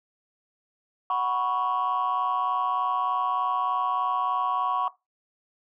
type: chord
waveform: sine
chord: F# suspended fourth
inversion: none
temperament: just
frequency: 740 / 986.7 / 1110 Hz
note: F#5 / B5 / C#6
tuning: 0 / -2 / +2 cents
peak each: -28 / -28 / -24 dBFS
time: 1.1-4.88 s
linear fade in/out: 2 ms
effects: noise-tail reverb RT60 0.2 s tail -18 dB re dry + tanh soft clip ceiling -18 dBFS